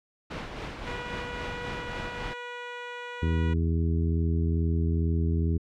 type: noise with tremolo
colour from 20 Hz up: pink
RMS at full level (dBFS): -34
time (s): 0.3-2.34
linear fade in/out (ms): 10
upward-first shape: triangle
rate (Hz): 3.7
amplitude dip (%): 45
type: tone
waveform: 10% pulse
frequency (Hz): 486.1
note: B4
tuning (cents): -28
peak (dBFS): -27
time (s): 0.86-3.54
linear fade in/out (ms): 10
type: harmonic tone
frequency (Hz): 82.3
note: E2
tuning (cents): -2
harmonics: 1 / 2 / 3 / 4 / 5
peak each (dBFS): -24 / -30 / -34 / -36 / -38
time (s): 3.22-5.58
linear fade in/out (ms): 10
effects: low-pass 3000 Hz 12 dB/octave